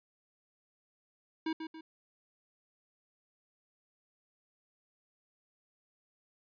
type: tone with echo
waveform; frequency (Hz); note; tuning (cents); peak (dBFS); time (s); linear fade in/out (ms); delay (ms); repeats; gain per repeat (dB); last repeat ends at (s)
square; 319.8; D#4; +48; -32; 1.46-1.53; 5; 140; 2; -7; 1.81
effects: resampled to 11025 Hz